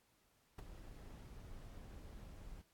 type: noise with ADSR envelope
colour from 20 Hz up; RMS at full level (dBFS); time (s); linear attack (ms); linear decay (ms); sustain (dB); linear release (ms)
brown; -40; 0.58-2.62; 10; 12; -13; 8
effects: pink hiss -75 dBFS RMS until 2.73 s + AAC 64 kbps